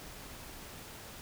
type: silence
effects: pink hiss -48 dBFS RMS until 1.21 s